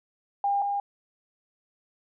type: tone pair in turn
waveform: sine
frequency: 803 / 806.4 Hz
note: G5 / G5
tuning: +41 / +49 cents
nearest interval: unison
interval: 8 cents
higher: second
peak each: -22 / -25 dBFS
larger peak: first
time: 0.44-0.62 / 0.62-0.8 s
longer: neither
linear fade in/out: 2 ms
effects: none